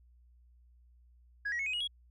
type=tone with pitch steps; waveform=sine; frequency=1661.2 / 1908.2 / 2192 / 2518 / 2892 / 3322 Hz; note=G#6 / A#6 / C#7 / D#7 / F#7 / G#7; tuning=0 / +40 / -20 / +20 / -40 / 0 cents; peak=-30 dBFS; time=1.45-1.876 s; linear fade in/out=10 ms; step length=71 ms; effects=tanh soft clip ceiling -30 dBFS + added 60 Hz sine -59 dBFS peak until 2.1 s